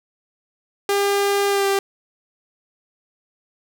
sawtooth tone with pitch glide, 401.3 to 394 Hz, G4 to G4, +41 to +9 cents, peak -13 dBFS, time 0.89-1.79 s, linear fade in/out 2 ms, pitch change -32 cents, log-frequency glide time 1.49-1.67 s, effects none

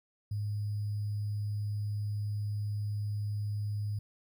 sine tone with sample-and-hold, 103.83 Hz, G#2, in tune, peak -31 dBFS, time 0.31-3.99 s, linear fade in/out 5 ms, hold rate 4900 Hz, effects none

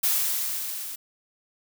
blue noise with level ramp, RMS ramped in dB -22 to -36 dBFS, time 0.03-0.96 s, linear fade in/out 10 ms, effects none

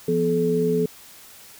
sine tone cluster, 170.5 / 246.7 / 431 Hz, F3 / B3 / A4, -41 / -2 / -36 cents, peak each -24 / -26 / -20 dBFS, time 0.08-0.86 s, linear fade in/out 5 ms, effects white hiss -46 dBFS RMS until 1.59 s

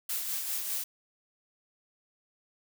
blue noise with tremolo, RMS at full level -32 dBFS, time 0.09-0.84 s, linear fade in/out 5 ms, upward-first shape sine, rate 5 Hz, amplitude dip 40%, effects none

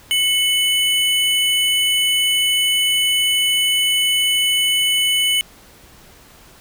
square tone pair together, 2190 / 2991 Hz, C#7 / F#7, -22 / +18 cents, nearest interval perfect fourth, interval 540 cents, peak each -23 / -16 dBFS, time 0.11-5.41 s, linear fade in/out 0 ms, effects pink hiss -46 dBFS RMS until 6.6 s

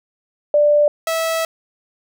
sine / sawtooth tone pair in turn, 590 / 652.2 Hz, D5 / E5, +8 / -19 cents, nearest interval major second, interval 173 cents, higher second, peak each -10 / -14 dBFS, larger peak first, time 0.54-0.88 / 1.07-1.45 s, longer second, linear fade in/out 2 ms, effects none

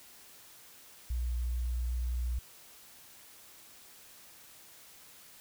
sine tone with pitch glide, 60.2 to 60.62 Hz, B1 to B1, -44 to -32 cents, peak -30 dBFS, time 1.1-2.39 s, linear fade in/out 5 ms, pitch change +12 cents, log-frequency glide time 1.37-1.78 s, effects white hiss -55 dBFS RMS until 5.4 s

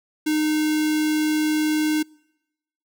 square tone with notch filter, 307 Hz, D#4, 23 cents flat, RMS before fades -21 dBFS, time 0.26-2.03 s, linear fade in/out 10 ms, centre 840 Hz, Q 1.6, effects noise-tail reverb RT60 0.9 s tail -26 dB re dry

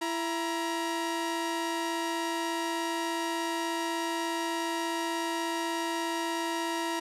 sawtooth tone pair together, 334.5 / 946.9 Hz, E4 / A#5, +25 / +27 cents, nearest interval octave + tritone, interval 1802 cents, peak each -28 / -29 dBFS, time 0.01-7 s, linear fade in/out 10 ms, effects low-pass 11000 Hz 12 dB/octave

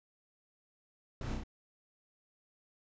brown noise with echo, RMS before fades -39 dBFS, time 1.21-1.34 s, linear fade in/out 2 ms, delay 32 ms, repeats 3, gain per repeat -2 dB, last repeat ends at 1.436 s, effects resampled to 16000 Hz

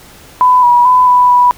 sine tone with pitch steps, 1001 / 968 / 1003 / 990 / 983 Hz, B5 / B5 / B5 / B5 / B5, +23 / -35 / +26 / +4 / -8 cents, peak -4 dBFS, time 0.41-1.51 s, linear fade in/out 0 ms, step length 220 ms, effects pink hiss -38 dBFS RMS until 1.57 s

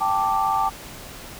sine chord, G suspended second, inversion none, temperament equal, 784 / 880 / 1174.7 Hz, G5 / A5 / D6, 0 / 0 / 0 cents, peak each -23 dBFS, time 0-0.7 s, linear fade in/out 20 ms, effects pink hiss -39 dBFS RMS until 1.39 s

